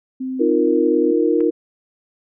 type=tone; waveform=sine; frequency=260 Hz; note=C4; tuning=11 cents flat; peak=-22 dBFS; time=0.2-1.12 s; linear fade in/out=10 ms
type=chord; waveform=sine; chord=Eb suspended second; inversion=none; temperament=equal; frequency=311.1 / 349.2 / 466.2 Hz; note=Eb4 / F4 / Bb4; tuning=0 / 0 / 0 cents; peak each=-18 dBFS; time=0.39-1.51 s; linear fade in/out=20 ms
type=clicks; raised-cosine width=0.5 ms; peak=-26 dBFS; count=2; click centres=1.405 / 1.408 s
effects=none